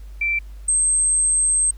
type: tone pair in turn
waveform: sine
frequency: 2342 / 8346 Hz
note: D7 / C9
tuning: -5 / -5 cents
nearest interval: octave + minor seventh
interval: 2200 cents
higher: second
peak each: -18 / -15 dBFS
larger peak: second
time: 0.21-0.39 / 0.68-1.71 s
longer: second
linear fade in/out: 5 ms
effects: added 50 Hz sine -34 dBFS peak until 1.77 s + pink hiss -56 dBFS RMS until 1.77 s